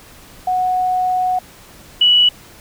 sine tone pair in turn, 736 / 2944 Hz, F#5 / F#7, -9 / -9 cents, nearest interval 2 octaves, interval 2400 cents, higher second, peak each -14 / -8 dBFS, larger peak second, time 0.47-1.39 / 2.01-2.29 s, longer first, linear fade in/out 5 ms, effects pink hiss -42 dBFS RMS until 2.6 s

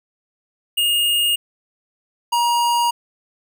square tone pair in turn, 2845 / 949.4 Hz, F7 / A#5, +31 / +31 cents, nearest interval octave + perfect fifth, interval 1900 cents, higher first, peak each -16 dBFS, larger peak neither, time 0.77-1.36 / 2.32-2.91 s, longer neither, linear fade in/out 10 ms, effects none

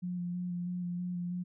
sine tone with vibrato, 177.3 Hz, F3, 26 cents sharp, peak -33 dBFS, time 0.02-1.44 s, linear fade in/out 20 ms, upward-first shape square, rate 3.1 Hz, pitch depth 16 cents each way, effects none

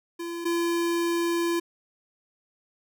square tone pair in turn, 340.4 / 340.4 Hz, F4 / F4, -44 / -44 cents, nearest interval unison, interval 0 cents, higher neither, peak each -32 / -24 dBFS, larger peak second, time 0.19-0.45 / 0.45-1.6 s, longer second, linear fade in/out 10 ms, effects none

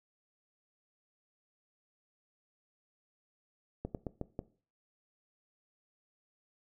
slowing click train, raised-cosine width 2 ms, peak -23 dBFS, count 5, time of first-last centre 3.85-4.391 s, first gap 98 ms, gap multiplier 1.22, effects noise-tail reverb RT60 0.4 s tail -18 dB re dry

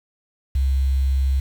sine tone, 66.9 Hz, C2, 39 cents sharp, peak -16 dBFS, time 0.55-1.4 s, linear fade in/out 5 ms, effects 7-bit

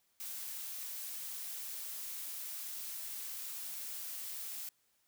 blue noise, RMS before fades -43 dBFS, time 0.2-4.69 s, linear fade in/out 2 ms, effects white hiss -75 dBFS RMS until 5.07 s

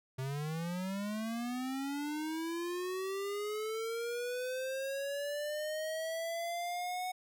square linear sweep, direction up, 128.6 to 740 Hz, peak -36 dBFS, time 0.18-7.12 s, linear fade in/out 10 ms, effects none

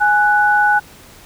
sine tone pair together, 831.9 / 1484 Hz, G#5 / F#6, +3 / +5 cents, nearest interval minor seventh, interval 1002 cents, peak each -13 dBFS, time 0-0.8 s, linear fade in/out 20 ms, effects pink hiss -42 dBFS RMS until 1.25 s

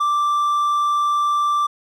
triangle tone, 1174.7 Hz, D6, in tune, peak -14 dBFS, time 0-1.67 s, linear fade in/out 10 ms, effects none

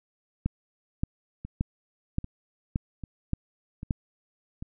two click trains, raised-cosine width 5 ms, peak -13 / -24 dBFS, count 7 / 5, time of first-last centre 0.46-3.908 / 1.45-4.625 s, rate 1.74 / 1.26 Hz, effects none

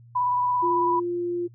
sine tone with vibrato, 987.8 Hz, B5, in tune, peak -21 dBFS, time 0.15-1 s, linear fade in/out 10 ms, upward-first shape square, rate 18 Hz, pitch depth 15 cents each way
sine tone, 349.2 Hz, F4, in tune, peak -24 dBFS, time 0.62-1.48 s, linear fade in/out 20 ms
effects noise-tail reverb RT60 0.1 s tail -23 dB re dry + added 118 Hz sine -47 dBFS peak until 1.54 s

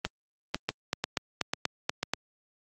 two click trains, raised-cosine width 0.2 ms, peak -9 / -10 dBFS, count 7 / 5, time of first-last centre 0.69-2.136 / 0.05-2.03 s, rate 4.15 / 2.02 Hz, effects high-pass 100 Hz 12 dB/octave + Opus 24 kbps

